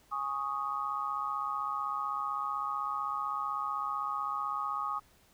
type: chord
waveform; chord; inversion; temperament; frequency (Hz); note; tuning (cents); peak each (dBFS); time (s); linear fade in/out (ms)
sine; Ab suspended fourth; none; equal; 830.6 / 1108.7 / 1244.5; Ab5 / Db6 / Eb6; 0 / 0 / 0; -40 / -36 / -34; 0.11-5; 20
effects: pink hiss -64 dBFS RMS until 5.33 s